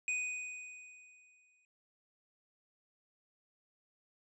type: tone with exponential decay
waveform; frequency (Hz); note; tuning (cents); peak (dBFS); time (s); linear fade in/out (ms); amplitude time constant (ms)
square; 2489; D#7; 0; -32; 0.08-1.65; 1; 340
effects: resampled to 22050 Hz